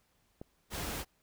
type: click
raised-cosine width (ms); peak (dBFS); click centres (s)
2; -30; 0.415
type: noise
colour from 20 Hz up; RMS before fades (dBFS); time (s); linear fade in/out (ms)
pink; -38; 0.7-1.05; 50
effects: pink hiss -73 dBFS RMS until 1.22 s